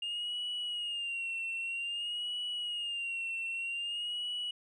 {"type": "tone with vibrato", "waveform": "sine", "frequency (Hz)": 2818, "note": "F7", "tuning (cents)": 15, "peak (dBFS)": -32, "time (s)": [0.02, 4.51], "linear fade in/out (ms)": 5, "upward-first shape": "sine", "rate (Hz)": 0.52, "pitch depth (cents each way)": 72, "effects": ["tanh soft clip ceiling -32 dBFS"]}